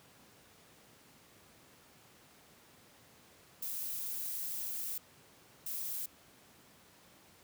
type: noise bursts at uneven times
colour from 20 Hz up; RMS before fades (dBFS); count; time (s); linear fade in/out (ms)
violet; -39; 2; 3.62-4.98 / 5.66-6.06; 5
effects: pink hiss -61 dBFS RMS until 7.43 s + high-pass 100 Hz 12 dB/octave